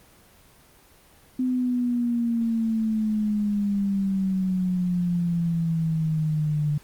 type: exponential sweep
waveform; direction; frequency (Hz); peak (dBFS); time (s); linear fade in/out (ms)
sine; down; 256.2 to 147.2; -21; 1.39-6.78; 5
effects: pink hiss -54 dBFS RMS until 6.83 s + Opus 24 kbps